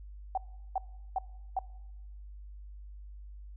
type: tone bursts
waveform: sine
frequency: 761 Hz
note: F#5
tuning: 48 cents sharp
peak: -27 dBFS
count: 4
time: 0.35-1.59 s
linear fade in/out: 2 ms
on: 25 ms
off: 380 ms
effects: noise-tail reverb RT60 1.0 s tail -22 dB re dry + added 50 Hz sine -44 dBFS peak until 3.56 s